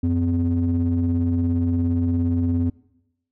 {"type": "ring-modulated tone", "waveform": "triangle", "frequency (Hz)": 82.2, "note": "E2", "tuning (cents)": -4, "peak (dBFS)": -13, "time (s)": [0.03, 2.7], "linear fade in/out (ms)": 5, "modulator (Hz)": 173, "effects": ["noise-tail reverb RT60 0.9 s tail -22 dB re dry"]}